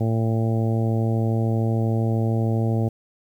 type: harmonic tone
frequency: 112.9 Hz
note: A2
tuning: 45 cents sharp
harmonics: 1 / 2 / 3 / 4 / 5 / 6 / 7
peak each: -20 / -26 / -30 / -32 / -34 / -36 / -37 dBFS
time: 0-2.89 s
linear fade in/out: 10 ms
effects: 9-bit